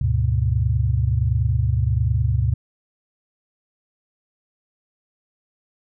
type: tone cluster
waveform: sine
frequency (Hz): 72.9 / 101.9 / 123.3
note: D2 / G#2 / B2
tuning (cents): -12 / -32 / -2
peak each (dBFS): -21 / -21 / -21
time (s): 0.01-2.54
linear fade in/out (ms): 5
effects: none